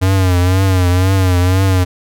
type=tone with vibrato; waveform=square; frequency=92.5 Hz; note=F#2; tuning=in tune; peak=-10 dBFS; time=0.01-1.85 s; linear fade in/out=20 ms; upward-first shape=triangle; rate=2 Hz; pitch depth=87 cents each way; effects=none